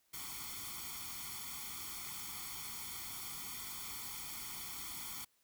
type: noise with comb filter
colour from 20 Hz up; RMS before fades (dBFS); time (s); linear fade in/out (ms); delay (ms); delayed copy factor
white; -45; 0.13-5.25; 10; 0.9; +0.95
effects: white hiss -75 dBFS RMS until 5.43 s